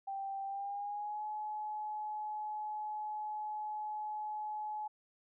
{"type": "tone with pitch glide", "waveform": "sine", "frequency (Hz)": [784, 850], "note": ["G5", "G#5"], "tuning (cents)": [0, 40], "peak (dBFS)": -37, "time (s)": [0.07, 4.88], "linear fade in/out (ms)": 10, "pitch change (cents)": 140, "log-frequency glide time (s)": [0.45, 1.24], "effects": []}